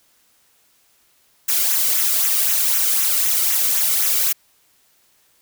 blue noise with flanger, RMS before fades -18 dBFS, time 1.48-4.33 s, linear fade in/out 10 ms, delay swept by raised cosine 0.21 to 1.19 ms, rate 3.9 Hz, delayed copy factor -0.55, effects white hiss -59 dBFS RMS until 5.41 s

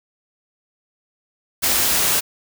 white noise, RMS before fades -18 dBFS, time 1.62-2.21 s, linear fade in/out 20 ms, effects none

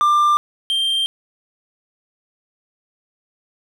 triangle tone pair in turn, 1190 / 3167 Hz, D6 / G7, +22 / +17 cents, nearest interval octave + perfect fourth, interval 1695 cents, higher second, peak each -10 / -15 dBFS, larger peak first, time 0.01-0.37 / 0.7-1.06 s, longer neither, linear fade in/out 0 ms, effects none

